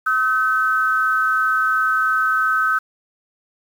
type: tone pair together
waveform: sine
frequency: 1283.2 / 1526 Hz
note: E6 / G6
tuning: -47 / -47 cents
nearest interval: minor third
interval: 300 cents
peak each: -18 dBFS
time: 0.06-2.79 s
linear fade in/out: 10 ms
effects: 7-bit

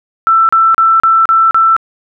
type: tone bursts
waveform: sine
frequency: 1332 Hz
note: E6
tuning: 18 cents sharp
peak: -5 dBFS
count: 6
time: 0.27-1.765 s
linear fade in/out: 0 ms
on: 220 ms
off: 35 ms
effects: none

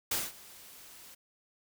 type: noise with ADSR envelope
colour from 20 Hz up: white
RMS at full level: -30 dBFS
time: 0.11-1.15 s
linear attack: 6 ms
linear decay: 200 ms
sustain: -22 dB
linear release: 10 ms
effects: none

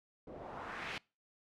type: noise with low-pass filter sweep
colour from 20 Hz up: white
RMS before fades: -45 dBFS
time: 0.27-0.98 s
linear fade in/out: 2 ms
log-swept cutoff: 450 to 2800 Hz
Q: 1.8
effects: noise-tail reverb RT60 0.3 s tail -25 dB re dry

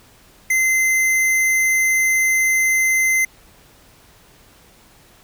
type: tone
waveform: square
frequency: 2068 Hz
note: C7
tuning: 21 cents flat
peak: -15 dBFS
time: 0.5-3.25 s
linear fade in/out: 5 ms
effects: pink hiss -50 dBFS RMS until 5.23 s

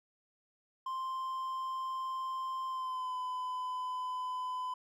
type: tone with pitch glide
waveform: triangle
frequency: 1046.5 to 1009.1 Hz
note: C6 to B5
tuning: 0 to +37 cents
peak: -33 dBFS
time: 0.86-4.74 s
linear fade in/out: 5 ms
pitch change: -63 cents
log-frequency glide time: 2.67-3.16 s
effects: none

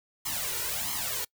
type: noise with flanger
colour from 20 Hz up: white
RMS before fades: -32 dBFS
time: 0.25-1.25 s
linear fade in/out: 10 ms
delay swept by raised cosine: 0.95 to 2.15 ms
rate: 1.5 Hz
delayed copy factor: +0.9
effects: noise-tail reverb RT60 0.1 s tail -25 dB re dry

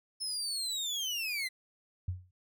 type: linear sweep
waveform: 30% pulse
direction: down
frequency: 5250 to 2000 Hz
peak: -30 dBFS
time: 0.2-1.49 s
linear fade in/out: 20 ms
type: tone with exponential decay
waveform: sine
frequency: 90.9 Hz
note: F#2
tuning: 30 cents flat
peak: -28 dBFS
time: 2.08-2.31 s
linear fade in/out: 5 ms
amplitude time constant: 48 ms
effects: none

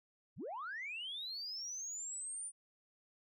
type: linear sweep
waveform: sine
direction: up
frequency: 65 to 9410 Hz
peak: -40 dBFS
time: 0.36-2.52 s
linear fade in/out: 50 ms
effects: tanh soft clip ceiling -37 dBFS

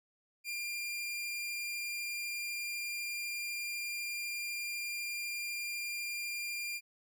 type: tone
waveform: sawtooth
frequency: 2396 Hz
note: D7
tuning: 34 cents sharp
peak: -33 dBFS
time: 0.44-6.81 s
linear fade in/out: 50 ms
effects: none

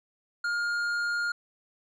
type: tone with tanh clipping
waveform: sine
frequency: 1415 Hz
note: F6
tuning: 22 cents sharp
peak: -28 dBFS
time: 0.44-1.32 s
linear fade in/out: 5 ms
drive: 9 dB
effects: none

